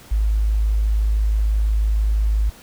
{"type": "tone", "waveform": "sine", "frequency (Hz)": 53, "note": "G#1", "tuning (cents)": 36, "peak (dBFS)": -15, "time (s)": [0.11, 2.5], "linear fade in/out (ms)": 10, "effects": ["pink hiss -45 dBFS RMS until 2.62 s"]}